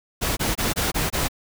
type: noise bursts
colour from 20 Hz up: pink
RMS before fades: -23 dBFS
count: 6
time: 0.21-1.285 s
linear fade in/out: 20 ms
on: 160 ms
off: 23 ms
effects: none